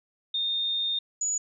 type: tone pair in turn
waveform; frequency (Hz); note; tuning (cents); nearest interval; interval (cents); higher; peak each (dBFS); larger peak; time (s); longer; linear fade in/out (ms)
sine; 3653 / 6882; A#7 / A8; -36 / -39; major seventh; 1097; second; -25; neither; 0.34-0.99 / 1.21-1.38; first; 5
effects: none